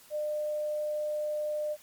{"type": "tone", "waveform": "sine", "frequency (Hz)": 602, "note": "D5", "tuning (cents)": 43, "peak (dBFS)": -29, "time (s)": [0.1, 1.77], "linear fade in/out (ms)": 50, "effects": ["white hiss -56 dBFS RMS until 1.82 s", "MP3 96 kbps"]}